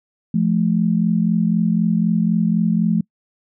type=tone pair together; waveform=sine; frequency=172.95 / 216.9 Hz; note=F3 / A3; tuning=-17 / -25 cents; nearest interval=major third; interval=392 cents; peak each=-17 dBFS; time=0.34-3.01 s; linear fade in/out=5 ms; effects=noise-tail reverb RT60 0.1 s tail -26 dB re dry